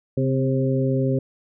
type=harmonic tone with a mistuned harmonic; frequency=133.3 Hz; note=C3; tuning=33 cents sharp; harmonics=1 / 2 / 3 / 4; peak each=-21 / -24 / -26 / -27 dBFS; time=0.17-1.19 s; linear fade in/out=5 ms; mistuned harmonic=2; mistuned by=-36 cents; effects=none